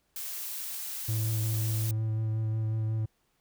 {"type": "noise", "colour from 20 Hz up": "blue", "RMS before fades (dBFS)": -37, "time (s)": [0.16, 1.91], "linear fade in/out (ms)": 2}
{"type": "tone with vibrato", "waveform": "triangle", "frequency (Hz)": 110, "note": "A2", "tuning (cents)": 0, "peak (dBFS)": -25, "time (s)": [1.08, 3.06], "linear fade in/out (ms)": 10, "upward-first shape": "sine", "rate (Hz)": 5.5, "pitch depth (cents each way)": 15}
{"effects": ["pink hiss -73 dBFS RMS until 3.4 s"]}